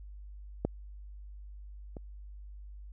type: clicks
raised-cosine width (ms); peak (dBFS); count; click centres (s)
2; -15 / -29; 2; 0.65 / 1.968
effects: added 50 Hz sine -44 dBFS peak until 2.92 s